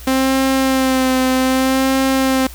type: tone with vibrato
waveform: sawtooth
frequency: 262.4 Hz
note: C4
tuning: 5 cents sharp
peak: -9 dBFS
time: 0.07-2.47 s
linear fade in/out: 5 ms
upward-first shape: sine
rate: 0.64 Hz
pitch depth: 26 cents each way
effects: added 60 Hz sine -33 dBFS peak until 2.54 s + white hiss -39 dBFS RMS until 2.54 s